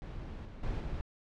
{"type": "noise with level steps", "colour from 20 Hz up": "brown", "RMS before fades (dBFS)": [-42, -46, -35, -38], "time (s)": [0.02, 1.01], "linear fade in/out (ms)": 0, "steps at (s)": [0.45, 0.63, 0.8], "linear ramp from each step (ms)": 5, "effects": ["low-pass 4000 Hz 12 dB/octave"]}